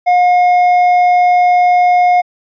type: tone with hard clipping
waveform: sine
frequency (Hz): 717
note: F5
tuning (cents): +45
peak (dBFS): -8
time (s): 0.06-2.22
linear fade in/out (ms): 20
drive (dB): 5
effects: resampled to 11025 Hz